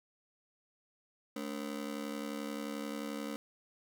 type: ring-modulated tone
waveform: 30% pulse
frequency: 253.2 Hz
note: B3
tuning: 43 cents sharp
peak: -32 dBFS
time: 1.36-3.36 s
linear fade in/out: 0 ms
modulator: 35.7 Hz
effects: none